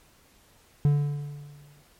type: tone with exponential decay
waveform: triangle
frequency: 145.2 Hz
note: D3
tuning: 19 cents flat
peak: -14 dBFS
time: 0.85-1.82 s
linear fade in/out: 0 ms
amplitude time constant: 210 ms
effects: pink hiss -59 dBFS RMS until 1.99 s + MP3 64 kbps